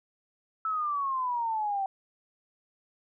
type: exponential sweep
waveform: sine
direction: down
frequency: 1318.5 to 766 Hz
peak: -27 dBFS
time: 0.65-1.86 s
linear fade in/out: 2 ms
effects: none